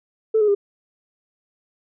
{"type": "tone with pitch steps", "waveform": "sine", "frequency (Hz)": [440, 421.3, 403.5], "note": ["A4", "G#4", "G#4"], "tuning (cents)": [0, 25, -50], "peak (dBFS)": -13, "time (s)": [0.34, 0.55], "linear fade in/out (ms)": 10, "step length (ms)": 70, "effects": ["tanh soft clip ceiling -9 dBFS"]}